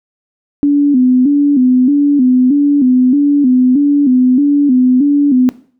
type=tone with vibrato; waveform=sine; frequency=269.7 Hz; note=C#4; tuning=47 cents flat; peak=-6 dBFS; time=0.63-5.49 s; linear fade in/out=0 ms; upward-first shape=square; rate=1.6 Hz; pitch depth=110 cents each way; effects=noise-tail reverb RT60 0.5 s tail -17 dB re dry